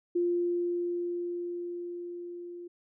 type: tone with level ramp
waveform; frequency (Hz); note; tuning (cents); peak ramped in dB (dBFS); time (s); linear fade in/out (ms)
sine; 349.2; F4; 0; -24 to -40; 0.15-2.68; 10
effects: none